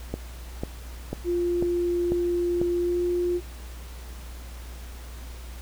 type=click train; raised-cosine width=2 ms; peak=-15 dBFS; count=6; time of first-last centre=0.14-2.615 s; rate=2.02 Hz
type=tone with pitch glide; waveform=sine; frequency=349.2 to 352.6 Hz; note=F4 to F4; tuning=0 to +17 cents; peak=-22 dBFS; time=1.24-3.41 s; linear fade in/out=50 ms; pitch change=+17 cents; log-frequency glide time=2.76-3.04 s
effects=added 60 Hz sine -37 dBFS peak until 5.61 s + pink hiss -47 dBFS RMS until 5.61 s